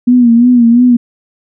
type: tone with vibrato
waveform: sine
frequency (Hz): 240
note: B3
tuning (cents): -49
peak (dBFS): -3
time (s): 0.07-0.97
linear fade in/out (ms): 10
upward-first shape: sine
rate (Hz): 2.9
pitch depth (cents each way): 68
effects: none